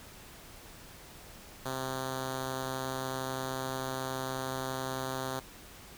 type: tone with notch filter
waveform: 5% pulse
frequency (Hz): 131.3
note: C3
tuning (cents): +6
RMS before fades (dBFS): -36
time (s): 1.65-5.4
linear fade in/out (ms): 10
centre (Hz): 2100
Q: 2
effects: pink hiss -51 dBFS RMS until 5.97 s